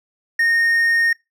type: tone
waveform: triangle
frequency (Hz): 1846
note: A#6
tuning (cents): -17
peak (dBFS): -12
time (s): 0.39-1.13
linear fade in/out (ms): 5
effects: noise-tail reverb RT60 0.2 s tail -24 dB re dry